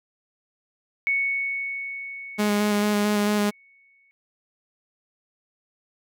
sine tone with exponential decay, 2217 Hz, C#7, in tune, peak -19 dBFS, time 1.07-4.11 s, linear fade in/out 0 ms, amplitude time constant 660 ms
sawtooth tone with vibrato, 207.7 Hz, G#3, in tune, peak -16 dBFS, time 2.38-3.51 s, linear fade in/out 20 ms, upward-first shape square, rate 4.5 Hz, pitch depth 13 cents each way
effects none

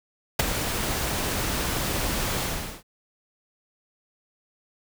pink noise with ADSR envelope, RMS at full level -17 dBFS, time 0.39-2.83 s, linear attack 7 ms, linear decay 15 ms, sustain -10 dB, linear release 410 ms, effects none

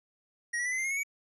square tone with pitch steps, 1890 / 1938.7 / 1988.6 / 2040 / 2092 / 2146 / 2201 / 2258 Hz, A#6 / B6 / B6 / C7 / C7 / C7 / C#7 / C#7, +23 / -33 / +11 / -44 / -1 / +43 / -13 / +31 cents, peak -30 dBFS, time 0.53-1.034 s, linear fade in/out 10 ms, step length 63 ms, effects resampled to 24000 Hz + 12-bit

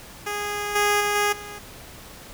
10% pulse tone with level steps, 412.4 Hz, G#4, 12 cents flat, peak -18 / -10 / -13 / -11 / -28 dBFS, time 0.26-1.59 s, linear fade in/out 10 ms, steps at 0.75 / 1 / 1.15 / 1.32 s, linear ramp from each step 10 ms, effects pink hiss -43 dBFS RMS until 2.33 s

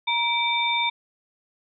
sine tone cluster, 944 / 2318 / 3614 Hz, A#5 / D7 / A7, +22 / -23 / +46 cents, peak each -25 dBFS, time 0.07-0.9 s, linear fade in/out 10 ms, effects none

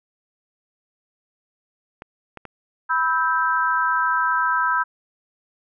clicks, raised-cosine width 0.5 ms, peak -21 dBFS, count 3, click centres 2.021 / 2.373 / 2.453 s
sine chord, E minor, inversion second, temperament equal with one note detuned, 987.8 / 1302.6 / 1568 Hz, B5 / E6 / G6, 0 / -21 / 0 cents, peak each -22 dBFS, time 2.89-4.84 s, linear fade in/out 20 ms
effects none

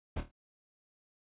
brown noise with echo, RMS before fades -34 dBFS, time 0.16-0.21 s, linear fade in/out 10 ms, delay 26 ms, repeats 4, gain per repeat -8 dB, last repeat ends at 0.314 s, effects resampled to 8000 Hz

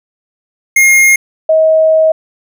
square / sine tone pair in turn, 2137 / 635.3 Hz, C7 / D#5, +36 / +36 cents, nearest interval octave + major sixth, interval 2100 cents, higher first, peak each -5 dBFS, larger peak neither, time 0.76-1.16 / 1.49-2.12 s, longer second, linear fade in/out 5 ms, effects none

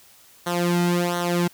sawtooth tone with flanger, 174.8 Hz, F3, 2 cents sharp, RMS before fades -22 dBFS, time 0.46-1.48 s, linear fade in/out 10 ms, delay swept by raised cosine 0.4 to 1.8 ms, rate 1.4 Hz, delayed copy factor -0.8, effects white hiss -52 dBFS RMS until 1.53 s

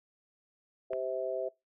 harmonic tone, 130 Hz, C3, 11 cents flat, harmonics 3 / 4 / 5, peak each -38 / -36 / -35 dBFS, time 0.9-1.49 s, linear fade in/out 10 ms
click, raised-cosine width 0.5 ms, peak -29 dBFS, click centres 0.933 s
effects noise-tail reverb RT60 0.2 s tail -21 dB re dry

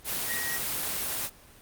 sine tone in noise, 1896 Hz, A#6, 29 cents sharp, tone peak -32 dBFS, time 0.26-0.6 s, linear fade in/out 50 ms, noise white, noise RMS -31 dBFS, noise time 0.04-1.3 s, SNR -4 dB, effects pink hiss -53 dBFS RMS until 1.61 s + Opus 24 kbps

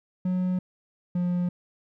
triangle tone pair in turn, 182.9 / 177.39 Hz, F#3 / F3, -20 / +27 cents, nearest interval minor second, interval 53 cents, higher first, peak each -21 dBFS, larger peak neither, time 0.25-0.59 / 1.15-1.49 s, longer neither, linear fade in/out 5 ms, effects none

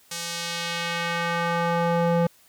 square tone with band-pass filter sweep, 170.2 Hz, F3, 44 cents flat, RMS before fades -25 dBFS, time 0.11-2.27 s, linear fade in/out 5 ms, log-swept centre 7100 to 460 Hz, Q 0.91, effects white hiss -57 dBFS RMS until 2.48 s

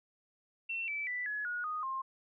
sine tone with pitch steps, 2704 / 2314 / 1979.4 / 1693.6 / 1449 / 1239.8 / 1060.8 Hz, E7 / D7 / B6 / G#6 / F#6 / D#6 / C6, +43 / -26 / +3 / +33 / -37 / -7 / +23 cents, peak -34 dBFS, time 0.69-2.02 s, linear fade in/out 10 ms, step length 190 ms, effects none

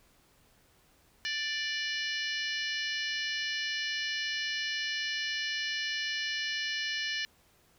harmonic tone with a mistuned harmonic, 587.3 Hz, D5, in tune, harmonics 3 / 4 / 5 / 6 / 7 / 8 / 9 / 10, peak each -35 / -40 / -37 / -46 / -40 / -47 / -41 / -48 dBFS, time 1.25-7.25 s, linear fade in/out 0 ms, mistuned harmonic 7, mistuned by +18 cents, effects pink hiss -65 dBFS RMS until 7.78 s

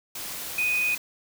sine tone in noise, 2489 Hz, D#7, in tune, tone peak -22 dBFS, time 0.58-0.95 s, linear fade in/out 5 ms, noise white, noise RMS -35 dBFS, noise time 0.15-0.98 s, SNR +10 dB, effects none

